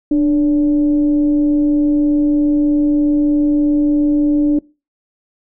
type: tone with frequency modulation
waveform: sine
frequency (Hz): 295.6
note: D4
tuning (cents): +11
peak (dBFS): -10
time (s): 0.11-4.59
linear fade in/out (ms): 5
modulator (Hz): 274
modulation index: 0.28
effects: noise-tail reverb RT60 0.3 s tail -23 dB re dry